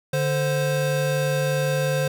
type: tone pair together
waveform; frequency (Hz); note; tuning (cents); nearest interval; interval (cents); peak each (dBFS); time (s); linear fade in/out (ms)
square; 146.85 / 523.3; D3 / C5; 0 / 0; octave + minor seventh; 2200; -24; 0.13-2.08; 5
effects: none